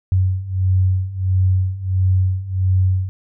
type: beating tone pair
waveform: sine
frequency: 92.5 / 94 Hz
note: F#2 / F#2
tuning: 0 / +28 cents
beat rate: 1.5 Hz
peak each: -19 / -16 dBFS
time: 0.12-3.09 s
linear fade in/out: 0 ms
effects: none